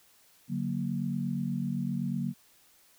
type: chord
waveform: sine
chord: D augmented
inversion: none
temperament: equal with one note detuned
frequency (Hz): 144.14 / 185 / 233.1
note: D3 / F#3 / A#3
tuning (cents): -32 / 0 / 0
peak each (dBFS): -34 / -33 / -33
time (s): 0.48-2.34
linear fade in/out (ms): 50
effects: white hiss -62 dBFS RMS until 2.98 s